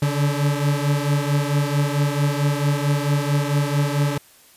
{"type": "beating tone pair", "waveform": "40% pulse", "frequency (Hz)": [142.6, 147.1], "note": ["C#3", "D3"], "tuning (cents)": [49, 3], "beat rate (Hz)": 4.5, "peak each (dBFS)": [-19, -22], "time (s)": [0.02, 4.18], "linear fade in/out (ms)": 5, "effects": ["white hiss -51 dBFS RMS until 4.56 s", "resampled to 32000 Hz"]}